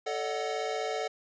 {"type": "chord", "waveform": "square", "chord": "D# half-diminished seventh", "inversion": "second", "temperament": "equal with one note detuned", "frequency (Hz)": [440, 567, 622.3, 740], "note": ["A4", "C#5", "D#5", "F#5"], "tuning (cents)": [0, 39, 0, 0], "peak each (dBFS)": [-35, -39, -39, -36], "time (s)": [0.06, 1.08], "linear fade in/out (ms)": 10, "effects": ["resampled to 16000 Hz"]}